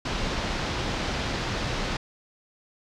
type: low-pass noise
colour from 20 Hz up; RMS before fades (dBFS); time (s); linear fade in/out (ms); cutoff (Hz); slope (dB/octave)
pink; -29; 0.05-1.97; 5; 5400; 24
effects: none